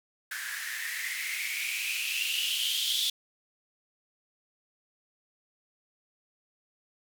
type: noise with band-pass filter sweep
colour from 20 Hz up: violet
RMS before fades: -32 dBFS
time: 0.31-3.1 s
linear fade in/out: 5 ms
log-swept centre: 1600 to 3500 Hz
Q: 8.8
effects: none